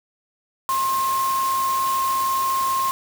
sine tone in noise, 1065 Hz, C6, 30 cents sharp, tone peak -19 dBFS, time 0.69-2.91 s, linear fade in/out 0 ms, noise white, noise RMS -31 dBFS, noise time 0.69-2.91 s, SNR +9 dB, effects none

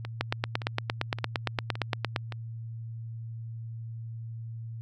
two click trains, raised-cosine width 0.3 ms, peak -10 / -21 dBFS, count 18 / 5, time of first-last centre 0.21-2.162 / 0.05-2.323 s, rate 8.71 / 1.76 Hz, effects added 114 Hz sine -36 dBFS peak until 4.81 s

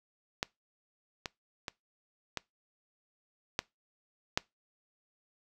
clicks, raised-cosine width 0.2 ms, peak -13 / -18 / -19 / -16 / -11 / -9 dBFS, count 6, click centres 0.429 / 1.258 / 1.682 / 2.373 / 3.591 / 4.375 s, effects noise-tail reverb RT60 0.2 s tail -23 dB re dry

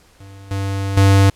square tone with level steps, 98 Hz, G2, in tune, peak -37 / -20 / -9 dBFS, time 0.2-1.3 s, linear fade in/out 5 ms, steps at 0.51 / 0.97 s, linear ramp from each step 2 ms, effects pink hiss -52 dBFS RMS until 1.35 s + low-pass 11000 Hz 12 dB/octave

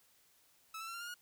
sawtooth tone with pitch steps, 1303 / 1329.6 / 1356.8 / 1384.5 / 1412.7 / 1441.6 Hz, E6 / E6 / E6 / F6 / F6 / F#6, -20 / +15 / +50 / -15 / +19 / -45 cents, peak -39 dBFS, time 0.74-1.142 s, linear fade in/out 5 ms, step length 67 ms, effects white hiss -69 dBFS RMS until 1.21 s

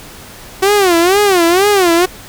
sawtooth tone with vibrato, 372.5 Hz, F#4, 12 cents sharp, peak -4 dBFS, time 0.62-2.06 s, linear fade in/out 10 ms, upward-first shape sine, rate 2.1 Hz, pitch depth 190 cents each way, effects pink hiss -34 dBFS RMS until 2.28 s

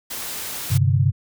white noise, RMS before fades -30 dBFS, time 0.1-0.78 s, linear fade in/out 10 ms
sine chord, G suspended fourth, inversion none, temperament equal, 98 / 130.81 / 146.83 Hz, G2 / C3 / D3, 0 / 0 / 0 cents, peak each -18 / -18 / -22 dBFS, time 0.7-1.12 s, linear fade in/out 20 ms
effects none

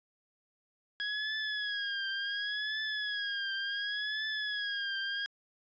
25% pulse tone with vibrato, 1658 Hz, G#6, 3 cents flat, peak -29 dBFS, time 1-5.26 s, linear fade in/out 0 ms, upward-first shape triangle, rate 0.69 Hz, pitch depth 88 cents each way, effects resampled to 16000 Hz

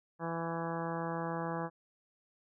harmonic tone with a mistuned harmonic, 166.5 Hz, E3, 18 cents sharp, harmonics 1 / 2 / 3 / 4 / 5 / 6 / 7 / 8 / 9 / 10, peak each -39 / -42 / -41 / -44 / -42 / -44 / -45 / -50 / -51 / -49 dBFS, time 0.19-1.7 s, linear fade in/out 50 ms, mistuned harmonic 7, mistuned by -20 cents, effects none

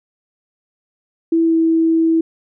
sine tone with pitch glide, 329.6 to 326.2 Hz, E4 to E4, 0 to -18 cents, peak -11 dBFS, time 1.32-2.21 s, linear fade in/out 5 ms, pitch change -18 cents, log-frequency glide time 1.44-1.55 s, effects none

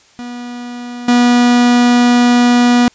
45% pulse tone with level steps, 242.9 Hz, B3, 29 cents flat, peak -24 / -7 dBFS, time 0.19-2.88 s, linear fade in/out 0 ms, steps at 1.08 s, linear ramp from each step 5 ms, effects white hiss -48 dBFS RMS until 2.94 s + resampled to 16000 Hz

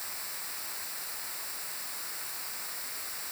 white noise with comb filter, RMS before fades -38 dBFS, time 0-3.31 s, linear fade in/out 0 ms, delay 0.31 ms, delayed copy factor -0.6, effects none

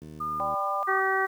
click train, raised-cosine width 3 ms, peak -30 dBFS, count 41, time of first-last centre 0.02-0.539 s, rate 77 Hz
sine tone with pitch glide, 1213 to 1201.1 Hz, D#6 to D6, -44 to +39 cents, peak -28 dBFS, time 0.2-1 s, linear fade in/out 10 ms, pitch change -17 cents, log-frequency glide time 0.31-0.78 s
sine chord, G major, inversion second, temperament equal with one note detuned, 587.3 / 784 / 1000.4 Hz, D5 / G5 / B5, 0 / 0 / +22 cents, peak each -33 / -31 / -35 dBFS, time 0.4-0.83 s, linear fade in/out 0 ms
harmonic tone, 383.7 Hz, G4, 37 cents flat, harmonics 1 / 2 / 3 / 4 / 5, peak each -29 / -29 / -29 / -29 / -29 dBFS, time 0.87-1.27 s, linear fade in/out 20 ms
effects high-pass 100 Hz 12 dB/octave + 9-bit

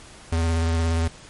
square tone with vibrato, 82.41 Hz, E2, in tune, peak -20 dBFS, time 0.32-1.08 s, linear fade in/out 5 ms, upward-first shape sine, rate 17 Hz, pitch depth 23 cents each way, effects pink hiss -45 dBFS RMS until 1.29 s + MP3 48 kbps

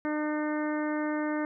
harmonic tone, 302.5 Hz, D#4, 49 cents flat, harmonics 1 / 2 / 3 / 4 / 5 / 6 / 7, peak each -29 / -35 / -39 / -41 / -41 / -41 / -46 dBFS, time 0.05-1.45 s, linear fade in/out 0 ms, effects none

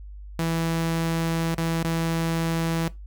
sawtooth tone with dropouts, 164.81 Hz, E3, in tune, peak -19 dBFS, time 0.39-2.88 s, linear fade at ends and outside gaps 0 ms, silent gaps 1.545-1.582 / 1.829-1.847 s, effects noise-tail reverb RT60 0.2 s tail -19 dB re dry + added 50 Hz sine -37 dBFS peak until 3.06 s

